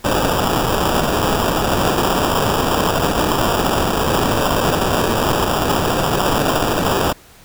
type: noise with sample-and-hold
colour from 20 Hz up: blue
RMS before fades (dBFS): -17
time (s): 0.04-7.13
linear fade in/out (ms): 10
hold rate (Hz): 2100
effects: pink hiss -45 dBFS RMS until 7.44 s